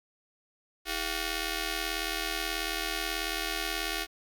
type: ring-modulated tone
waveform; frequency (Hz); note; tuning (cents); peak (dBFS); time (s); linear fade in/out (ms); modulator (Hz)
5% pulse; 366.4; F#4; -17; -16; 0.85-4.07; 50; 1060
effects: none